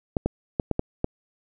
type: clicks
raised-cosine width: 2 ms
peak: -9 dBFS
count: 6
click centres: 0.168 / 0.26 / 0.598 / 0.713 / 0.794 / 1.044 s
effects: none